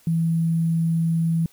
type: tone with sample-and-hold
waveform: sine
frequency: 164.81 Hz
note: E3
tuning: in tune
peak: -18 dBFS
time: 0.07-1.46 s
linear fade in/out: 2 ms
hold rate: 11025 Hz
effects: white hiss -56 dBFS RMS until 1.52 s